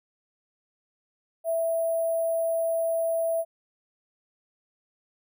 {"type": "tone with sample-and-hold", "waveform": "sine", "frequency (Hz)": 660, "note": "E5", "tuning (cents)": 2, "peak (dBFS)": -23, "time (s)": [1.44, 3.45], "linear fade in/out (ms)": 50, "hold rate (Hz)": 11025, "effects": []}